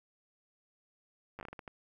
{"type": "slowing click train", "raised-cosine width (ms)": 0.5, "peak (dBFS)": -29, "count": 9, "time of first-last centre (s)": [1.39, 1.678], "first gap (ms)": 9, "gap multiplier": 1.38, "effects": ["11-bit"]}